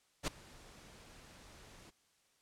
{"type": "noise with ADSR envelope", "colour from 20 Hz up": "pink", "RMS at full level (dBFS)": -33, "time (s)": [0.23, 1.91], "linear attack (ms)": 46, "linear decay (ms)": 6, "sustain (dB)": -24, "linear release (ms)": 20, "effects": ["white hiss -73 dBFS RMS until 2.41 s", "low-pass 9000 Hz 12 dB/octave"]}